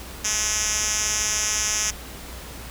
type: tone with band-pass filter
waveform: 5% pulse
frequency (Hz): 213.4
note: G#3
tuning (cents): +47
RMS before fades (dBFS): -24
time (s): 0.24-1.91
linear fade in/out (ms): 10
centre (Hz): 6300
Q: 2.4
effects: added 60 Hz sine -39 dBFS peak until 2.7 s + pink hiss -39 dBFS RMS until 2.7 s